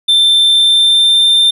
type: tone with pitch glide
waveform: triangle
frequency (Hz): 3560 to 3587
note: A7 to A7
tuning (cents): +20 to +33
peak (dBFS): -5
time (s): 0.08-1.51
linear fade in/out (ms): 10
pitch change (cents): +13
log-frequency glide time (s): 0.41-1.28
effects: none